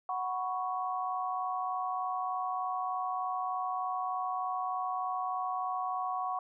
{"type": "chord", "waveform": "sine", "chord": "F# suspended fourth", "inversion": "none", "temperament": "just", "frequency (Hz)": [740, 986.7, 1110], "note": ["F#5", "B5", "C#6"], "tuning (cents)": [0, -2, 2], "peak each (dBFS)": [-34, -40, -35], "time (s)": [0.09, 6.39], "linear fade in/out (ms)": 2, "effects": []}